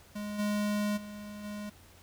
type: tone with level steps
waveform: square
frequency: 207.7 Hz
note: G#3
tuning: in tune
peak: -36 / -29 / -42 / -38 dBFS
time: 0.15-1.7 s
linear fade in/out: 10 ms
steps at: 0.38 / 0.96 / 1.43 s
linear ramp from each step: 20 ms
effects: added 87 Hz sine -59 dBFS peak until 2.02 s + pink hiss -58 dBFS RMS until 2.02 s